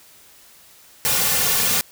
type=noise with comb filter; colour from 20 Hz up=white; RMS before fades=-19 dBFS; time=1.05-1.81 s; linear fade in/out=0 ms; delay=3.1 ms; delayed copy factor=-0.8; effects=white hiss -49 dBFS RMS until 1.91 s